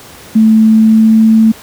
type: tone with pitch glide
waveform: sine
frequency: 220 to 221.7 Hz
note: A3 to A3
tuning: 0 to +13 cents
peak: -3 dBFS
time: 0.35-1.52 s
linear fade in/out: 10 ms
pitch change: +13 cents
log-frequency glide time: 0.73-1.33 s
effects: pink hiss -34 dBFS RMS until 1.62 s + high-pass 80 Hz 12 dB/octave